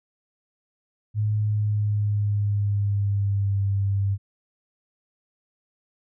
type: tone with pitch glide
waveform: sine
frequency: 106.1 to 98.99 Hz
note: G#2 to G2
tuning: +38 to +17 cents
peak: -20 dBFS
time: 1.14-4.18 s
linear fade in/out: 50 ms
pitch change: -121 cents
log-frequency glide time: 1.36-3.61 s
effects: none